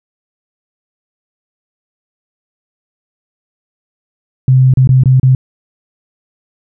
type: tone with dropouts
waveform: sine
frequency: 130 Hz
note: C3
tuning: 11 cents flat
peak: -4 dBFS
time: 4.48-5.35 s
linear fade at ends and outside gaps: 2 ms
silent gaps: 4.738-4.772 / 4.874-4.891 / 5.036-5.057 / 5.198-5.231 s
effects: none